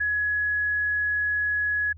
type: tone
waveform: sine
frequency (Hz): 1683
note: G#6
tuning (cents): +23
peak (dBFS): -22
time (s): 0-1.93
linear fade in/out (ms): 10
effects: added 81 Hz sine -42 dBFS peak until 1.97 s